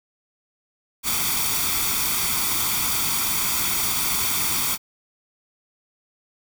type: noise with comb filter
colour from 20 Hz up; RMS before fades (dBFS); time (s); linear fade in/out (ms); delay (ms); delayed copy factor
white; -23; 1.03-4.78; 50; 0.87; +0.65
effects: none